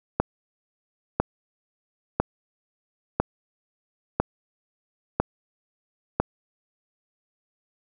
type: click train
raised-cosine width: 1 ms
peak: -5 dBFS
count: 7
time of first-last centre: 0.2-6.2 s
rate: 1 Hz
effects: none